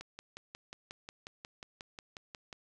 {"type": "click train", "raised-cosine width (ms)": 0.2, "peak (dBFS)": -27, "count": 15, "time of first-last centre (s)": [0.01, 2.528], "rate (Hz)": 5.56, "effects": []}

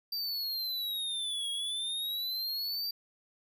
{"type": "exponential two-way sweep", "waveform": "square", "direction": "down then up", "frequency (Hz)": [4699, 3296, 4699], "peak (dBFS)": -33, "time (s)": [0.12, 2.91], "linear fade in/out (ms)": 5, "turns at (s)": 1.5, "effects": []}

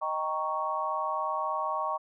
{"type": "chord", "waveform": "sine", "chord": "Eb dominant seventh", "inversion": "none", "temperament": "equal", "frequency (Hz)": [622.3, 784, 932.3, 1108.7], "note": ["Eb5", "G5", "Bb5", "Db6"], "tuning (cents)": [0, 0, 0, 0], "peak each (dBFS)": [-35, -36, -34, -31], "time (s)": [0.01, 1.98], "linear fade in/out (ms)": 20, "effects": []}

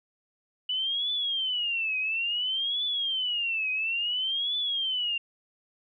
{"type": "tone with vibrato", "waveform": "sine", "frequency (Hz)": 2960, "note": "F#7", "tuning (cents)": 0, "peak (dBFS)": -26, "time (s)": [0.69, 5.18], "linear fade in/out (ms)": 5, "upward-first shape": "triangle", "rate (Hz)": 0.58, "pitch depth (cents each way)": 290, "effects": []}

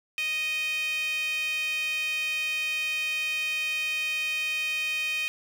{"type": "tone with high-pass filter", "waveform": "sawtooth", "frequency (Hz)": 622.3, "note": "D#5", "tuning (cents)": 0, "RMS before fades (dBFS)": -29, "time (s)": [0.18, 5.28], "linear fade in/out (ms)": 0, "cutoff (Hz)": 2600, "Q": 9.9, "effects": []}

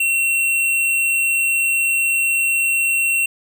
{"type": "tone", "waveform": "square", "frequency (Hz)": 2724, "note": "F7", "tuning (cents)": -44, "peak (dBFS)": -16, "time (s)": [0, 3.26], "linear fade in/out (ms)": 5, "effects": []}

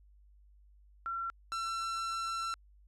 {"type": "tone pair in turn", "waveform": ["sine", "45% pulse"], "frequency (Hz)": [1360, 1346.7], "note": ["F6", "E6"], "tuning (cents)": [-46, 37], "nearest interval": "unison", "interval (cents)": 17, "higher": "first", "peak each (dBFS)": [-34, -34], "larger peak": "neither", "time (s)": [[1.06, 1.3], [1.52, 2.54]], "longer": "second", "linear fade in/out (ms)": 0, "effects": ["added 50 Hz sine -58 dBFS peak until 2.87 s", "low-pass 8000 Hz 12 dB/octave"]}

